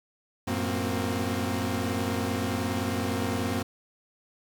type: tone cluster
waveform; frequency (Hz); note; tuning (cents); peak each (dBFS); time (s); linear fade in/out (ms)
sawtooth; 93.5 / 112.2 / 233.3 / 263.1 / 362.6; F#2 / A2 / A#3 / C4 / F#4; +19 / +34 / +2 / +10 / -35; -28 / -33 / -28 / -28 / -34; 0.47-3.63; 10
effects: 9-bit